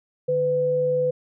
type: tone pair together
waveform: sine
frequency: 149.6 / 502.4 Hz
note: D3 / B4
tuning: +32 / +30 cents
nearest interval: octave + major sixth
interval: 2098 cents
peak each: -31 / -19 dBFS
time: 0.28-1.11 s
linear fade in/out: 10 ms
effects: none